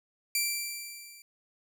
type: tone with level ramp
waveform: 10% pulse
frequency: 2349 Hz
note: D7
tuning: in tune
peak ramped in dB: -16 to -41 dBFS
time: 0.35-1.22 s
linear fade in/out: 2 ms
effects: none